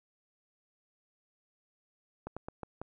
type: slowing click train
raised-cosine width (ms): 1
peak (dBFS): -25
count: 5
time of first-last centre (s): 2.27-2.816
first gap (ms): 96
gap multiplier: 1.24
effects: none